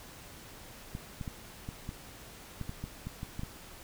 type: clicks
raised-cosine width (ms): 5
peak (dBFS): -25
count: 12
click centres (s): 0.951 / 1.212 / 1.278 / 1.689 / 1.891 / 2.613 / 2.694 / 2.84 / 3.07 / 3.231 / 3.394 / 3.434
effects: pink hiss -50 dBFS RMS until 3.83 s